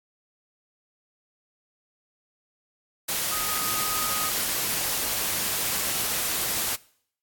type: tone in noise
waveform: sine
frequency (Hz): 1251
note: D#6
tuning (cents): +9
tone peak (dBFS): -32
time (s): 3.31-4.3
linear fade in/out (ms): 10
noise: white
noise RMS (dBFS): -27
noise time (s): 3.08-6.76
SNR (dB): -8
effects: noise-tail reverb RT60 0.6 s tail -22 dB re dry + AAC 64 kbps